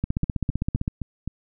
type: two click trains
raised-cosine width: 5 ms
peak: -16 / -11 dBFS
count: 5 / 14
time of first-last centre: 0.24-1.276 / 0.04-0.879 s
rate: 3.86 / 15.5 Hz
effects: none